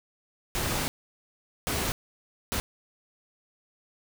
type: noise bursts at uneven times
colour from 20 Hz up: pink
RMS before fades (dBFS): -29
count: 3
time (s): 0.55-0.88 / 1.67-1.92 / 2.52-2.6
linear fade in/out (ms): 0
effects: none